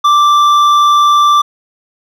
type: tone with hard clipping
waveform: sine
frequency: 1174.7 Hz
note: D6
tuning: in tune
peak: -7 dBFS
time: 0.04-1.42 s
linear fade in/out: 10 ms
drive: 7 dB
effects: none